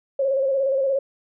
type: tone with vibrato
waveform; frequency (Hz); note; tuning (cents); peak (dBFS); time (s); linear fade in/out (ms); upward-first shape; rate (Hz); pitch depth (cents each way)
sine; 541; C#5; -42; -18; 0.19-0.99; 5; square; 17; 41
effects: none